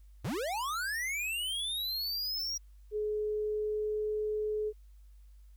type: linear sweep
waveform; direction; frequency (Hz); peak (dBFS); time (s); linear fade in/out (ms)
square; up; 77.7 to 5720; -33; 0.24-2.58; 10
type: tone with pitch glide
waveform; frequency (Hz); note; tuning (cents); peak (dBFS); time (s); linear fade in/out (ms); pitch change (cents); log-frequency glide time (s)
sine; 423.5 to 426; G#4 to G#4; +34 to +44; -30; 2.91-4.73; 50; +10; 3.06-4.11
effects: added 50 Hz sine -52 dBFS peak until 5.56 s + white hiss -75 dBFS RMS until 5.56 s